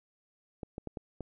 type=clicks; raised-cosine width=2 ms; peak=-25 dBFS; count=5; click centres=0.632 / 0.781 / 0.873 / 0.972 / 1.207 s; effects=none